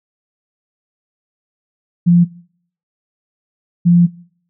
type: tone pair in turn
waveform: sine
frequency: 173.5 / 173.5 Hz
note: F3 / F3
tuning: -11 / -11 cents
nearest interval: unison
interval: 0 cents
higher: neither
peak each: -6 dBFS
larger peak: neither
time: 2.06-2.25 / 3.85-4.07 s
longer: second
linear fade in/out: 20 ms
effects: noise-tail reverb RT60 0.6 s tail -22 dB re dry